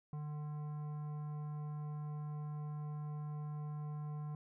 sine tone with frequency modulation, 150 Hz, D3, 37 cents sharp, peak -37 dBFS, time 0.13-4.35 s, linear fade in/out 2 ms, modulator 896 Hz, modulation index 0.24, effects tanh soft clip ceiling -39 dBFS

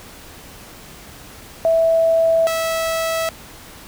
sine / sawtooth tone pair in turn, 656 / 652.9 Hz, E5 / E5, -9 / -17 cents, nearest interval unison, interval 8 cents, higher first, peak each -12 / -15 dBFS, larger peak first, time 1.65-2.47 / 2.47-3.29 s, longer neither, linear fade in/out 0 ms, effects pink hiss -40 dBFS RMS until 3.87 s

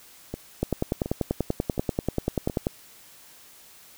two click trains, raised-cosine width 2 ms, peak -10 / -17 dBFS, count 22 / 4, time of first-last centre 0.63-2.669 / 0.34-2.498 s, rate 10.3 / 1.39 Hz, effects white hiss -51 dBFS RMS until 3.97 s

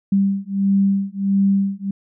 sine beating tone pair, 196 / 197.5 Hz, G3 / G3, 0 / +13 cents, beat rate 1.5 Hz, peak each -18 dBFS, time 0.12-1.91 s, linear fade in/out 5 ms, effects none

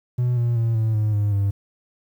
triangle tone with pitch steps, 123.3 / 119.03 / 114.91 / 110.93 / 107.09 / 103.38 / 99.8 Hz, B2 / A#2 / A#2 / A2 / A2 / G#2 / G2, -2 / +37 / -24 / +15 / -46 / -7 / +32 cents, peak -15 dBFS, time 0.18-1.51 s, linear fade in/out 10 ms, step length 190 ms, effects tanh soft clip ceiling -11 dBFS + 9-bit

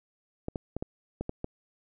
clicks, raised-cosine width 2 ms, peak -19 dBFS, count 7, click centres 0.484 / 0.558 / 0.766 / 0.825 / 1.21 / 1.294 / 1.444 s, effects none

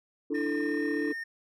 sine chord, D suspended second, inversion none, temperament equal, 293.7 / 329.6 / 440 Hz, D4 / E4 / A4, 0 / 0 / 0 cents, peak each -29 / -32 / -32 dBFS, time 0.3-1.13 s, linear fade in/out 10 ms
triangle tone with pitch glide, 1811 to 1827.8 Hz, A6 to A#6, +49 to -35 cents, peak -32 dBFS, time 0.34-1.24 s, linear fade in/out 10 ms, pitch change +16 cents, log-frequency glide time 0.52-0.85 s
effects tanh soft clip ceiling -21 dBFS

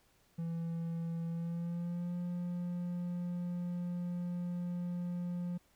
triangle tone with pitch glide, 166.8 to 176.01 Hz, E3 to F3, +21 to +14 cents, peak -33 dBFS, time 0.38-5.58 s, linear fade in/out 10 ms, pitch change +93 cents, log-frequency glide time 1.28-2.16 s, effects pink hiss -70 dBFS RMS until 5.75 s

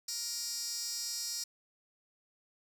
15% pulse tone with high-pass filter, 471.4 Hz, A#4, 19 cents sharp, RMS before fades -38 dBFS, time 0.08-1.44 s, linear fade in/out 5 ms, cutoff 5800 Hz, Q 5.2, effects none

